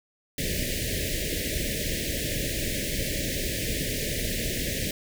pink band-stop noise, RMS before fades -29 dBFS, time 0.38-4.91 s, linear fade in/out 2 ms, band 630 to 1700 Hz, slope 96 dB/octave, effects none

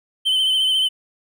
triangle tone with vibrato, 3073 Hz, G7, 35 cents flat, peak -14 dBFS, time 0.25-0.89 s, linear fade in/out 20 ms, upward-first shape sine, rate 14 Hz, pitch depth 34 cents each way, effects none

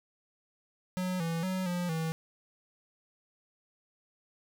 square tone with pitch steps, 183.5 / 165.7 / 186.5 / 176.8 / 161.6 Hz, F#3 / E3 / F#3 / F3 / E3, -14 / +9 / +14 / +22 / -34 cents, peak -31 dBFS, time 0.97-2.12 s, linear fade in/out 0 ms, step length 230 ms, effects none

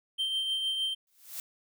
triangle tone with tremolo, 3136 Hz, G7, in tune, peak -25 dBFS, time 0.18-0.95 s, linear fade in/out 20 ms, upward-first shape triangle, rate 6.5 Hz, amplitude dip 40%
blue noise with exponential growth, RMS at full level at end -35 dBFS, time 1.07-1.4 s, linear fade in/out 1 ms, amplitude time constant 70 ms
effects none

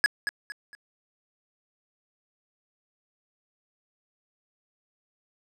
square tone with echo, 1681 Hz, G#6, 20 cents sharp, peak -17 dBFS, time 0.04-0.06 s, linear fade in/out 0 ms, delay 230 ms, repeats 3, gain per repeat -9 dB, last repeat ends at 0.75 s, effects low-pass 8000 Hz 12 dB/octave

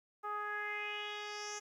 10% pulse tone with low-pass filter sweep, 416.9 Hz, G#4, 7 cents sharp, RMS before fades -41 dBFS, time 0.23-1.6 s, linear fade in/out 20 ms, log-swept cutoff 1100 to 6700 Hz, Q 4.3, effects 12-bit

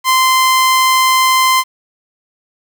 sawtooth tone, 1038 Hz, C6, 14 cents flat, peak -5 dBFS, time 0.04-1.64 s, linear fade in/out 50 ms, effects 7-bit

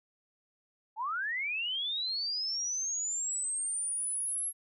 sine linear sweep, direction up, 827 to 11280 Hz, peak -31 dBFS, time 0.96-4.53 s, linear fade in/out 50 ms, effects none

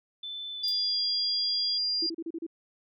sine tone with pitch glide, 3520 to 3342 Hz, A7 to G#7, 0 to +10 cents, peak -35 dBFS, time 0.23-1.78 s, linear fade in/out 5 ms, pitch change -90 cents, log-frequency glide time 0.52-1 s
sine tone, 4800 Hz, D8, 37 cents sharp, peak -26 dBFS, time 0.63-2.1 s, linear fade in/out 10 ms
violet noise with exponential decay, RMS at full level -39 dBFS, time 0.68-0.76 s, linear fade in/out 1 ms, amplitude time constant 16 ms
sine tone bursts, 330 Hz, E4, 2 cents sharp, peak -32 dBFS, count 6, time 2.02-2.466 s, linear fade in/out 5 ms, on 46 ms, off 34 ms
effects none

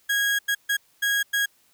35% pulse tone bursts at uneven times, 1645 Hz, G#6, 17 cents flat, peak -19 dBFS, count 5, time 0.09-0.39 / 0.48-0.55 / 0.69-0.77 / 1.02-1.23 / 1.33-1.46 s, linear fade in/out 10 ms, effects white hiss -62 dBFS RMS until 1.73 s

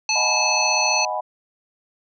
harmonic tone, 866 Hz, A5, 28 cents flat, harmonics 1 / 3 / 5 / 7, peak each -26 / -22 / -23 / -24 dBFS, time 0.09-1.05 s, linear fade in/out 2 ms
sine chord, G# minor seventh, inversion second, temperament equal, 622.3 / 740 / 830.6 / 987.8 Hz, D#5 / F#5 / G#5 / B5, 0 / 0 / 0 / 0 cents, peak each -28 dBFS, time 0.15-1.21 s, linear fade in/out 10 ms
effects none

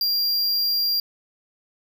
square tone, 4767 Hz, D8, 25 cents sharp, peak -20 dBFS, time 0.01-1 s, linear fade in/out 2 ms, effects none

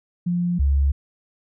sine tone pair in turn, 175.4 / 69.61 Hz, F3 / C#2, +8 / +8 cents, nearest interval octave + major third, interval 1600 cents, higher first, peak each -19 / -15 dBFS, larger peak second, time 0.26-0.59 / 0.59-0.92 s, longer neither, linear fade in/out 10 ms, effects none

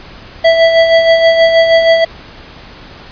square tone with tremolo, 659.3 Hz, E5, in tune, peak -4 dBFS, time 0.44-2.05 s, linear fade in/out 10 ms, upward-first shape sine, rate 6.3 Hz, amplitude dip 50%, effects pink hiss -34 dBFS RMS until 3.11 s + resampled to 11025 Hz

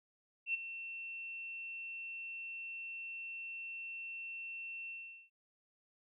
sine tone with ADSR envelope, 2700 Hz, E7, 41 cents sharp, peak -30 dBFS, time 0.46-5.3 s, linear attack 81 ms, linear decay 16 ms, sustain -12 dB, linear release 410 ms, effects none

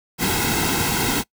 pink noise with comb filter, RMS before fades -21 dBFS, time 0.18-1.24 s, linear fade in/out 50 ms, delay 1.7 ms, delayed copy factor -0.75, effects noise-tail reverb RT60 0.1 s tail -23 dB re dry

